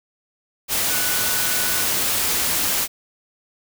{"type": "tone in noise", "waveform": "sine", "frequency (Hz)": 1480, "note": "F#6", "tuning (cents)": 0, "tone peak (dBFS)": -30, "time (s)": [0.88, 1.87], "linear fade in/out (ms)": 50, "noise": "white", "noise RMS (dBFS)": -21, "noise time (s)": [0.68, 2.88], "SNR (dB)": -12, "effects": []}